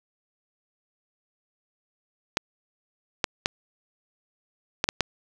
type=clicks; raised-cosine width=0.2 ms; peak=-4 dBFS; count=6; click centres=2.371 / 3.242 / 3.459 / 4.841 / 4.889 / 5.007 s; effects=none